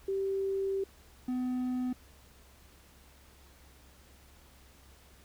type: tone pair in turn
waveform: sine / triangle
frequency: 389 / 251.8 Hz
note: G4 / B3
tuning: -13 / +34 cents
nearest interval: minor sixth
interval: 753 cents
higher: first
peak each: -29 / -28 dBFS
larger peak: second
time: 0.08-0.84 / 1.28-1.93 s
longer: first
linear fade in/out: 5 ms
effects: added 67 Hz sine -59 dBFS peak until 5.24 s + pink hiss -60 dBFS RMS until 5.24 s

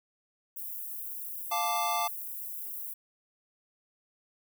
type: high-pass noise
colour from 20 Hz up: white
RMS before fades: -39 dBFS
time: 0.56-2.94 s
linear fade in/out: 10 ms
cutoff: 12000 Hz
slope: 24 dB/octave
type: chord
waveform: square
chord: D minor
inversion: first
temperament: equal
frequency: 698.5 / 880 / 1174.7 Hz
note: F5 / A5 / D6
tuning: 0 / 0 / 0 cents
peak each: -33 dBFS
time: 1.51-2.08 s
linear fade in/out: 10 ms
effects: none

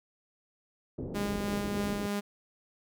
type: low-pass noise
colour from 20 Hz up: white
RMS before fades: -38 dBFS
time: 0.98-2.07 s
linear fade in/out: 2 ms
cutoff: 420 Hz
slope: 24 dB/octave
type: tone with tremolo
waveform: sawtooth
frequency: 203.7 Hz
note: G#3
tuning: 33 cents flat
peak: -26 dBFS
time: 1.14-2.21 s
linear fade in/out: 20 ms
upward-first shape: sine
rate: 3.2 Hz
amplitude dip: 25%
effects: none

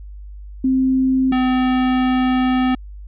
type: tone pair in turn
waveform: sine / square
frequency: 261.6 / 255.5 Hz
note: C4 / C4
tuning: 0 / -41 cents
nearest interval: unison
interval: 41 cents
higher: first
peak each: -13 / -15 dBFS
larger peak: first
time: 0.64-1.32 / 1.32-2.75 s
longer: second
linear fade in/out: 5 ms
effects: added 50 Hz sine -32 dBFS peak until 3.07 s + resampled to 8000 Hz

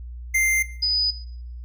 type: tone pair in turn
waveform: square / sine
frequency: 2093 / 4978 Hz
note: C7 / D#8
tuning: 0 / 0 cents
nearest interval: octave + minor third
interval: 1500 cents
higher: second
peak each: -18 dBFS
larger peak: neither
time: 0.34-0.63 / 0.82-1.11 s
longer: neither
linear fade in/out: 10 ms
effects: noise-tail reverb RT60 0.7 s tail -18 dB re dry + added 60 Hz sine -33 dBFS peak until 1.64 s

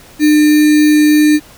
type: tone with sample-and-hold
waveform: sine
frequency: 301.7 Hz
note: D4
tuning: 47 cents sharp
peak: -5 dBFS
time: 0.19-1.4 s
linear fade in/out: 50 ms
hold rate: 2100 Hz
effects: pink hiss -40 dBFS RMS until 1.57 s

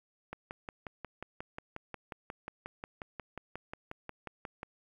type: click train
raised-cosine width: 0.5 ms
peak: -25 dBFS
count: 25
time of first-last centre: 0.33-4.631 s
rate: 5.58 Hz
effects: 10-bit

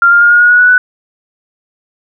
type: tone with pitch steps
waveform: sine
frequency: 1390 / 1403.7 / 1417.6 / 1431.6 / 1445.7 / 1459.9 / 1474.4 / 1488.9 Hz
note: F6 / F6 / F6 / F6 / F#6 / F#6 / F#6 / F#6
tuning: -9 / +8 / +25 / +42 / -41 / -24 / -7 / +10 cents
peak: -3 dBFS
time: 0.02-0.78 s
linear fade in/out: 2 ms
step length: 95 ms
effects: none

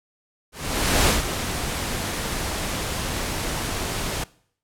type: noise with ADSR envelope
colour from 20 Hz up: pink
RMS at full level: -17 dBFS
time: 0.52-4.24 s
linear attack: 550 ms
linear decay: 150 ms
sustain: -10 dB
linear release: 6 ms
effects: noise-tail reverb RT60 0.6 s tail -22 dB re dry + low-pass 12000 Hz 12 dB/octave

